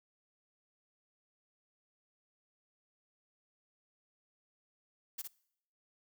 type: noise with echo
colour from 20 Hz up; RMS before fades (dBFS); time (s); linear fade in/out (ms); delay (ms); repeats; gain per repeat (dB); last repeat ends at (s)
blue; -40; 5.18-5.22; 10; 58; 1; -4; 5.278
effects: noise-tail reverb RT60 0.7 s tail -22 dB re dry